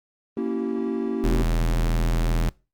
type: chord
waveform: triangle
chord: A# diminished seventh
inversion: none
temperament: equal with one note detuned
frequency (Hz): 233.1 / 277.2 / 329.6 / 384.8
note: A#3 / C#4 / E4 / G4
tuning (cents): 0 / 0 / 0 / -32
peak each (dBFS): -26 / -28 / -28 / -27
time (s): 0.37-1.42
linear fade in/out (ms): 2
type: tone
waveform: square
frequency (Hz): 41.34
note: E1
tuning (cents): +6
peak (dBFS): -20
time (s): 1.24-2.49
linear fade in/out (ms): 0
effects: noise-tail reverb RT60 0.3 s tail -24 dB re dry + Opus 24 kbps